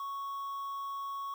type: tone with quantisation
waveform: triangle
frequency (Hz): 1108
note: C#6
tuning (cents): -1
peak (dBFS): -34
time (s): 0-1.34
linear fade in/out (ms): 2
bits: 9
effects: none